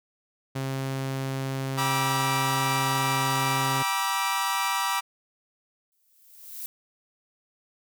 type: tone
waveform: sawtooth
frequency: 134.2 Hz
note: C3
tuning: 44 cents sharp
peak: -24 dBFS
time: 0.55-3.83 s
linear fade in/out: 10 ms
type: chord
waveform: sawtooth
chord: E minor seventh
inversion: first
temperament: equal with one note detuned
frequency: 784 / 963 / 1174.7 / 1318.5 Hz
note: G5 / B5 / D6 / E6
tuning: 0 / -44 / 0 / 0 cents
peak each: -29 / -24 / -26 / -29 dBFS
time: 1.77-5.01 s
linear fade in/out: 20 ms
type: noise with exponential growth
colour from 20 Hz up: violet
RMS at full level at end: -34 dBFS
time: 5.92-6.66 s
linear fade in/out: 0 ms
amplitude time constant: 160 ms
effects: none